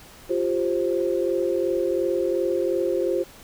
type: chord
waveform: sine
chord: F suspended second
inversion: none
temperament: equal with one note detuned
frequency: 349.2 / 392 / 527.5 Hz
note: F4 / G4 / C5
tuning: 0 / 0 / +14 cents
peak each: -24 / -26 / -25 dBFS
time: 0.29-3.24 s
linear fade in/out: 20 ms
effects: pink hiss -47 dBFS RMS until 3.43 s